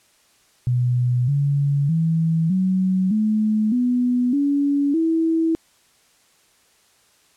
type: tone with pitch steps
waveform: sine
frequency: 123.47 / 141.83 / 162.92 / 187.15 / 215 / 246.9 / 283.7 / 325.8 Hz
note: B2 / C#3 / E3 / F#3 / A3 / B3 / C#4 / E4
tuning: 0 / +40 / -20 / +20 / -40 / 0 / +40 / -20 cents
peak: -16 dBFS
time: 0.67-5.55 s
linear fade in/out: 0 ms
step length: 610 ms
effects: white hiss -58 dBFS RMS until 7.36 s + low-pass 10000 Hz 12 dB/octave